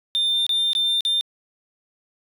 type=tone with dropouts; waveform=triangle; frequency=3599 Hz; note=A7; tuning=38 cents sharp; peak=-16 dBFS; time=0.15-1.21 s; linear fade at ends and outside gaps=0 ms; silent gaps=0.465-0.493 / 0.732-0.751 / 1.007-1.051 s; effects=tanh soft clip ceiling -12 dBFS